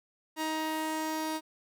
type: tone pair together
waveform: sawtooth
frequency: 314.4 / 943 Hz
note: D#4 / A#5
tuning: +18 / +20 cents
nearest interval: octave + perfect fifth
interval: 1902 cents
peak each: -29 / -33 dBFS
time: 0.36-1.41 s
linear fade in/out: 50 ms
effects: none